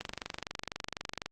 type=click train; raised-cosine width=0.2 ms; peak=-18 dBFS; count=31; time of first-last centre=0.01-1.26 s; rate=24 Hz; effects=Opus 32 kbps